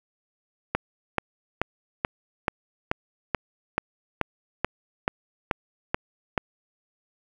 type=click train; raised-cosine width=0.5 ms; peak=-7 dBFS; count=14; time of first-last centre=0.75-6.378 s; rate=2.31 Hz; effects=7-bit